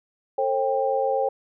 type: tone cluster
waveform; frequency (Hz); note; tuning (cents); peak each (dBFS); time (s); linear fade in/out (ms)
sine; 447.2 / 536 / 792; A4 / C5 / G5; +28 / +42 / +18; -27 / -23 / -25; 0.38-1.29; 5
effects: none